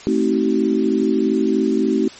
sine chord, A diminished seventh, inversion none, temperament just, 220 / 264 / 316.8 / 380.2 Hz, A3 / C4 / Eb4 / Gb4, 0 / +16 / +31 / +47 cents, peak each -20 dBFS, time 0.07-2.08 s, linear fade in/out 0 ms, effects white hiss -39 dBFS RMS until 2.19 s + MP3 32 kbps

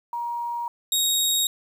sine / 20% pulse tone pair in turn, 947 / 3764 Hz, A#5 / A#7, +27 / +16 cents, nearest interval 2 octaves, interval 2389 cents, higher second, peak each -26 / -14 dBFS, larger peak second, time 0.13-0.68 / 0.92-1.47 s, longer neither, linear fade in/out 2 ms, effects 9-bit

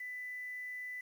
sine tone with quantisation, 1994 Hz, B6, 16 cents sharp, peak -40 dBFS, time 0-1.01 s, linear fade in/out 5 ms, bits 10, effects none

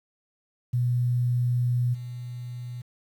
sine tone with level steps, 122.5 Hz, B2, 14 cents flat, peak -21 / -33 dBFS, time 0.73-2.82 s, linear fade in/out 10 ms, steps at 1.93 s, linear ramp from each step 20 ms, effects 9-bit

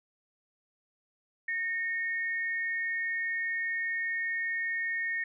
sine tone pair together, 1840 / 2195 Hz, A#6 / C#7, -23 / -18 cents, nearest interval minor third, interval 305 cents, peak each -30 / -37 dBFS, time 1.48-5.24 s, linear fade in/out 5 ms, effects none

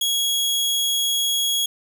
sawtooth tone, 3322 Hz, G#7, in tune, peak -16 dBFS, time 0.01-1.66 s, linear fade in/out 5 ms, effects none

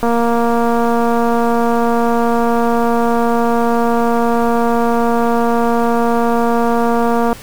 click train, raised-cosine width 1 ms, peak -3 dBFS, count 1709, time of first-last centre 0.03-7.329 s, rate 234 Hz, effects pink hiss -35 dBFS RMS until 7.42 s

